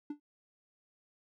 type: tone with exponential decay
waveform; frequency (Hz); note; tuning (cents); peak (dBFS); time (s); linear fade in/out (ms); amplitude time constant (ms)
triangle; 293.7; D4; 0; -31; 0.1-0.2; 5; 20
effects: none